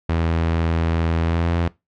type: tone with pitch glide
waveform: sawtooth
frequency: 82.5 to 84.97 Hz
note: E2 to F2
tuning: +2 to -47 cents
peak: -14 dBFS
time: 0.09-1.68 s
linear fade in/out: 5 ms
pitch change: +51 cents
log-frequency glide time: 1.22-1.52 s
effects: noise-tail reverb RT60 0.2 s tail -20 dB re dry + low-pass 3000 Hz 12 dB/octave